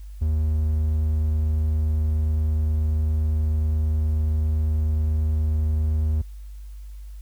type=tone; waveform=triangle; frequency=77.4 Hz; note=D#2; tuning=9 cents flat; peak=-17 dBFS; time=0.21-6.22 s; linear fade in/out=10 ms; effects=added 50 Hz sine -35 dBFS peak until 7.21 s + white hiss -60 dBFS RMS until 7.21 s